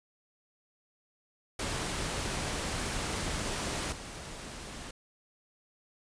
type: noise with level steps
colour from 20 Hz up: pink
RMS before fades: -34 / -43 dBFS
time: 1.59-4.91 s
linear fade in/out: 5 ms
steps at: 3.92 s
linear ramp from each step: 5 ms
effects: resampled to 22050 Hz